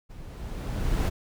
brown noise with level ramp, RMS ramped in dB -44 to -22 dBFS, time 0.09-1.1 s, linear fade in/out 20 ms, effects none

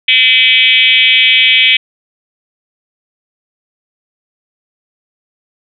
sine tone with frequency modulation, 2794 Hz, F7, in tune, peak -5 dBFS, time 0.08-1.77 s, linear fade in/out 5 ms, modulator 248 Hz, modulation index 2.7, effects none

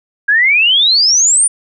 sine exponential sweep, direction up, 1600 to 9520 Hz, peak -7 dBFS, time 0.28-1.48 s, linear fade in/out 10 ms, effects none

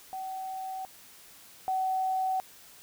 sine tone pair in turn, 759 / 755.1 Hz, F#5 / F#5, +44 / +35 cents, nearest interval unison, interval 9 cents, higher first, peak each -34 / -26 dBFS, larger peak second, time 0.13-0.85 / 1.68-2.4 s, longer neither, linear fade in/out 0 ms, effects white hiss -53 dBFS RMS until 2.82 s

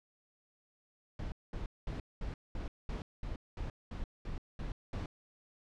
brown noise bursts, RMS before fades -39 dBFS, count 12, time 1.19-5.06 s, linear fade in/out 2 ms, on 130 ms, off 210 ms, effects low-pass 5000 Hz 12 dB/octave

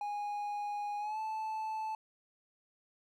triangle tone with pitch glide, 825 to 874.1 Hz, G#5 to A5, -12 to -12 cents, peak -33 dBFS, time 0.01-1.95 s, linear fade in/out 2 ms, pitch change +100 cents, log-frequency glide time 0.99-1.19 s, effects none

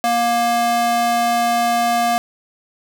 square tone with high-pass filter, 235.8 Hz, A#3, 20 cents sharp, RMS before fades -17 dBFS, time 0.04-2.18 s, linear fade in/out 0 ms, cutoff 530 Hz, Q 8.6, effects none

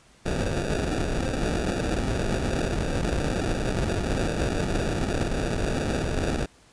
pink noise with sample-and-hold, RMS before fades -26 dBFS, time 0.25-6.46 s, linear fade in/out 10 ms, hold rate 1050 Hz, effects pink hiss -56 dBFS RMS until 6.72 s + resampled to 22050 Hz

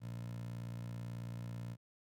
15% pulse tone with high-pass filter, 58.27 Hz, A#1, in tune, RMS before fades -44 dBFS, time 0-1.77 s, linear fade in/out 50 ms, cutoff 120 Hz, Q 3.7, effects none

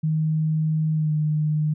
sine tone with pitch glide, 156.6 to 152.67 Hz, D#3 to D#3, +11 to -33 cents, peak -19 dBFS, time 0.03-1.74 s, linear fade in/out 10 ms, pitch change -44 cents, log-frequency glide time 0.94-1.12 s, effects none

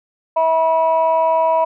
sine tone pair together, 648.1 / 971 Hz, E5 / B5, -30 / -30 cents, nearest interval perfect fifth, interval 700 cents, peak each -14 dBFS, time 0.36-1.65 s, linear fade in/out 10 ms, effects tanh soft clip ceiling -7 dBFS

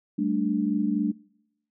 sine chord, G suspended second, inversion none, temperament equal, 196 / 220 / 293.7 Hz, G3 / A3 / D4, 0 / 0 / 0 cents, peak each -28 / -27 / -26 dBFS, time 0.18-1.12 s, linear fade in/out 10 ms, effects noise-tail reverb RT60 0.9 s tail -26 dB re dry

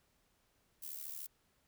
violet noise with amplitude modulation, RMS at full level -42 dBFS, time 0.82-1.27 s, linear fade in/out 10 ms, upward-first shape sine, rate 73.5 Hz, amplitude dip 80%, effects pink hiss -75 dBFS RMS until 1.67 s

